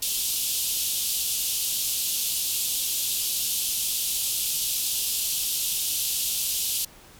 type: band-pass noise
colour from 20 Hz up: white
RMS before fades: -27 dBFS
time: 0.02-6.85 s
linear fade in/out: 5 ms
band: 2800 to 15000 Hz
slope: 48 dB/octave
effects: pink hiss -50 dBFS RMS until 7.19 s